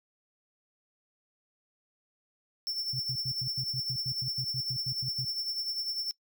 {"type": "tone with tremolo", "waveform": "square", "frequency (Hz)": 5390, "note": "E8", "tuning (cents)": 38, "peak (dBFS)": -30, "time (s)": [2.67, 6.11], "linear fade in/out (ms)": 0, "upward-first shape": "sine", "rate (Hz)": 10, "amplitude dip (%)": 55}
{"type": "tone bursts", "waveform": "sine", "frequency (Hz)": 130, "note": "C3", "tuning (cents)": -11, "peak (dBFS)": -34, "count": 15, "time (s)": [2.93, 5.25], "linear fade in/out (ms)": 5, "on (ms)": 66, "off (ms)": 95}
{"effects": ["noise-tail reverb RT60 0.1 s tail -22 dB re dry"]}